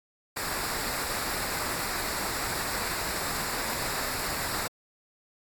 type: noise with comb filter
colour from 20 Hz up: pink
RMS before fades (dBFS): -32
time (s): 0.36-4.68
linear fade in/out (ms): 10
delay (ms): 0.32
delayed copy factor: -0.6
effects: AAC 64 kbps